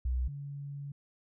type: tone pair in turn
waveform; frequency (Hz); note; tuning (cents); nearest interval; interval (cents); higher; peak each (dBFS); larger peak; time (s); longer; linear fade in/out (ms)
sine; 62.7 / 141.74; B1 / C#3; +27 / +39; octave + major second; 1412; second; -28 / -38; first; 0.05-0.28 / 0.28-0.92; second; 5
effects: none